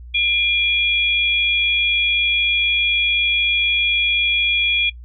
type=tone pair together; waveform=sine; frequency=2399 / 3346 Hz; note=D7 / G#7; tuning=+36 / +12 cents; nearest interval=tritone; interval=576 cents; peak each=-17 / -19 dBFS; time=0.14-4.9 s; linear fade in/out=10 ms; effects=noise-tail reverb RT60 0.1 s tail -19 dB re dry + added 60 Hz sine -34 dBFS peak until 5.04 s